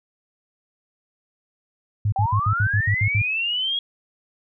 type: tone bursts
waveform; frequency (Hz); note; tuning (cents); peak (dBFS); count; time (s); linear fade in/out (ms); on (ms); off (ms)
sine; 103.83; G#2; 0; -17; 9; 2.05-3.219; 5; 73; 64
type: linear sweep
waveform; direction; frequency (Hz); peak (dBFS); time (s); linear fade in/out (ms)
sine; up; 753 to 3322; -21; 2.16-3.79; 2
effects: none